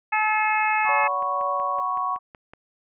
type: harmonic tone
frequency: 430.4 Hz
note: A4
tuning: 38 cents flat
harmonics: 2 / 3 / 4 / 5 / 6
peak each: -22 / -28 / -28 / -27 / -27 dBFS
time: 0.12-1.08 s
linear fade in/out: 10 ms
type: chord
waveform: sine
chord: F# suspended fourth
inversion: none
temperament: equal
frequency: 740 / 987.8 / 1108.7 Hz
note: F#5 / B5 / C#6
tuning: 0 / 0 / 0 cents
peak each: -30 / -30 / -24 dBFS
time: 0.84-2.19 s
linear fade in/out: 50 ms
type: click train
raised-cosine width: 0.5 ms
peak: -28 dBFS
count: 10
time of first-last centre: 0.85-2.535 s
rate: 5.34 Hz
type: tone with tremolo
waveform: sine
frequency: 569 Hz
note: C#5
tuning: 45 cents sharp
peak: -28 dBFS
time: 0.89-1.8 s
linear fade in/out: 0 ms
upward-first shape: triangle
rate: 2.1 Hz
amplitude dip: 45%
effects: none